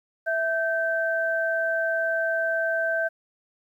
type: tone pair together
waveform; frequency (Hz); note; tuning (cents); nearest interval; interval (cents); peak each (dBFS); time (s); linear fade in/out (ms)
sine; 657 / 1554.5; E5 / G6; -6 / -15; octave + minor third; 1491; -25; 0.26-3.09; 20
effects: 10-bit

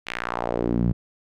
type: tone with band-pass filter sweep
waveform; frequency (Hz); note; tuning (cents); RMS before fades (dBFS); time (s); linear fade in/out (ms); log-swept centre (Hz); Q
sawtooth; 59.3; A#1; +30; -25; 0.06-0.93; 20; 2700 to 140; 2
effects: none

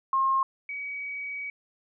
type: tone pair in turn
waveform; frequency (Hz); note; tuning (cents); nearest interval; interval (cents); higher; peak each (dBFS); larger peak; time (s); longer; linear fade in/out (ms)
sine; 1070 / 2267; C6 / C#7; +38 / +38; octave + minor second; 1300; second; -21 / -32; first; 0.13-0.43 / 0.69-1.5; second; 2
effects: none

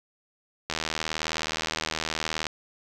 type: click train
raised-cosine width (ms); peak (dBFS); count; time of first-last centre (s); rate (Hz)
0.2; -10; 141; 0.7-2.468; 79.2
effects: none

